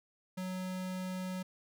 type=tone; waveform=square; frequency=185 Hz; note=F#3; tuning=in tune; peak=-37 dBFS; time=0.37-1.43 s; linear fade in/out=10 ms; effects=none